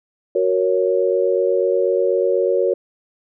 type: chord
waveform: sine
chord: F# major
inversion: none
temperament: equal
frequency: 370 / 466.2 / 554.4 Hz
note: F#4 / A#4 / C#5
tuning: 0 / 0 / 0 cents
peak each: -19 dBFS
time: 0.35-2.74 s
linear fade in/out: 5 ms
effects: none